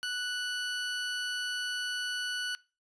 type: tone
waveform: 20% pulse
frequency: 1480 Hz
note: F#6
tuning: in tune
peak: -27 dBFS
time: 0.03-2.55 s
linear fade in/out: 0 ms
effects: noise-tail reverb RT60 0.3 s tail -21 dB re dry + resampled to 22050 Hz